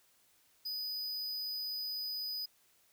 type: tone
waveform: square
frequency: 4978 Hz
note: D#8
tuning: in tune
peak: -37 dBFS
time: 0.65-2.46 s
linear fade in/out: 10 ms
effects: white hiss -69 dBFS RMS until 2.92 s